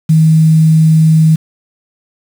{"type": "tone with quantisation", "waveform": "sine", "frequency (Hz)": 158.7, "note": "D#3", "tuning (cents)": 35, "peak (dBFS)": -4, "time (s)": [0.09, 1.36], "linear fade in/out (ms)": 10, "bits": 5, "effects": []}